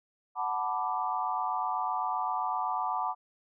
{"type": "chord", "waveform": "sine", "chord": "B minor seventh", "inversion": "second", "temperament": "equal", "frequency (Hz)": [740, 880, 987.8, 1174.7], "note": ["F#5", "A5", "B5", "D6"], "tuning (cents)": [0, 0, 0, 0], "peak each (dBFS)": -34, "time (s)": [0.35, 3.15], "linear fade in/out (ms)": 50, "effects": []}